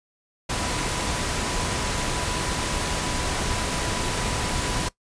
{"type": "tone in noise", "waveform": "sine", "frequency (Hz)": 987.8, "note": "B5", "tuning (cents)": 0, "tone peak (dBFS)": -37, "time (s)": [0.49, 4.89], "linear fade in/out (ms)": 10, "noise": "pink", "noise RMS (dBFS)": -26, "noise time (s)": [0.49, 4.89], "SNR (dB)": -14, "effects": ["noise-tail reverb RT60 0.1 s tail -19 dB re dry", "resampled to 22050 Hz"]}